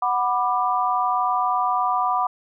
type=chord; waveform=sine; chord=B minor; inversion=second; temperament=equal with one note detuned; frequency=740 / 987.8 / 1186.9 Hz; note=F#5 / B5 / D6; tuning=0 / 0 / +18 cents; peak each=-23 dBFS; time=0.02-2.27 s; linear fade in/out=5 ms; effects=none